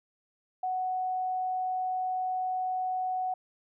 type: tone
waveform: sine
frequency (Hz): 742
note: F#5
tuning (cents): +5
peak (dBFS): -28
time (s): 0.63-3.34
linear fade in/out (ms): 5
effects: none